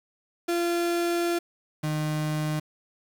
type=tone pair in turn; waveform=35% pulse; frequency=343.9 / 153.19 Hz; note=F4 / D#3; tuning=-27 / -27 cents; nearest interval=octave + major second; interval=1400 cents; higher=first; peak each=-22 / -24 dBFS; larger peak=first; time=0.48-1.39 / 1.83-2.6 s; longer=first; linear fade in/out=10 ms; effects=8-bit